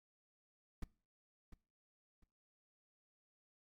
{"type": "noise with echo", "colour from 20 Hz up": "brown", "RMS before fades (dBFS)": -40, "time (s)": [0.82, 0.84], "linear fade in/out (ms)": 5, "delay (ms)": 700, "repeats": 2, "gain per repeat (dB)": -12, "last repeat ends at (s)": 2.24, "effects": ["noise-tail reverb RT60 0.4 s tail -22 dB re dry", "MP3 96 kbps"]}